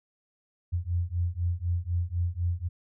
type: beating tone pair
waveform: sine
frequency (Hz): 85.3 / 89.3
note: F2 / F2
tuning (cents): -40 / +39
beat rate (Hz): 4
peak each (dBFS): -29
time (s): 0.72-2.69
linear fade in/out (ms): 20
effects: none

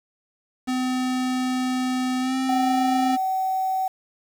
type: tone with pitch glide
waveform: square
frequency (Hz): 255 to 262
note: C4 to C4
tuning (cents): -44 to +2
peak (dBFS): -22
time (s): 0.67-3.17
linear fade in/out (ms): 20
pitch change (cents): +46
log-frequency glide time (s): 2.2-2.35
type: tone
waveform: sine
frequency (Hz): 758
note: F#5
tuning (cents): +42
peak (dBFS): -21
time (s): 2.49-3.88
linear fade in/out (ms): 5
effects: low-pass 9000 Hz 12 dB/octave + 7-bit

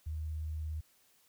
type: tone with vibrato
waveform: sine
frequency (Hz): 77.78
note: D#2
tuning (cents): 0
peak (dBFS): -35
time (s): 0.06-0.81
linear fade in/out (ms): 10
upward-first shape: square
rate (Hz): 17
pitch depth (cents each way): 11
effects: white hiss -68 dBFS RMS until 1.28 s

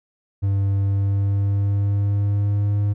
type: tone with pitch glide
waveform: triangle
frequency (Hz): 98.7 to 102.36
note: G2 to G#2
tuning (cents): +12 to -25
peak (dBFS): -15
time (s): 0.42-2.94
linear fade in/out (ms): 20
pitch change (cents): +63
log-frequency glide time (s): 0.82-2.79
effects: none

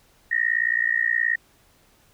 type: tone with amplitude modulation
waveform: sine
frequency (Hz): 1864.7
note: A#6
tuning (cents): 0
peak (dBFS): -15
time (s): 0.31-1.36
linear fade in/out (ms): 10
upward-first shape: sine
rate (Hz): 58.8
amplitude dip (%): 100
effects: pink hiss -59 dBFS RMS until 2.13 s

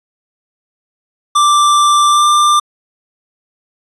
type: tone with pitch glide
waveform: square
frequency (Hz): 1177 to 1189.3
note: D6 to D6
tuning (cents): +3 to +21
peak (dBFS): -8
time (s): 1.35-2.6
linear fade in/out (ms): 10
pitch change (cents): +18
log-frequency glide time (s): 2.09-2.26
effects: resampled to 24000 Hz

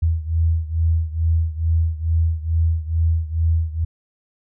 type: beating tone pair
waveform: sine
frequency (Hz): 81 / 83.3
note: E2 / E2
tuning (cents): -30 / +19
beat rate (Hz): 2.3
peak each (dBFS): -18 / -21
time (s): 0.02-3.85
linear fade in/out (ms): 10
effects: none

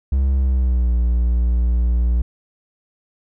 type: tone with pitch glide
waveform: triangle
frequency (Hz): 67.1 to 59.44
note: C2 to A#1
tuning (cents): +44 to +34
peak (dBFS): -12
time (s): 0.12-2.22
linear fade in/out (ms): 5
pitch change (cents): -210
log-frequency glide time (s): 0.33-0.94
effects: none

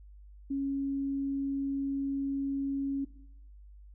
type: tone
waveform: sine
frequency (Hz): 275.6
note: C#4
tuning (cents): -10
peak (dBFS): -29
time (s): 0.5-3.05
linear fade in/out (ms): 10
effects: noise-tail reverb RT60 0.7 s tail -17 dB re dry + added 50 Hz sine -49 dBFS peak until 3.94 s

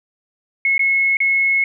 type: tone with dropouts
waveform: sine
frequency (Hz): 2180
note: C#7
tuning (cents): -29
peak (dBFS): -13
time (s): 0.65-1.64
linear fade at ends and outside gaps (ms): 2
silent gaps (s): 0.78-0.793 / 1.17-1.203
effects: none

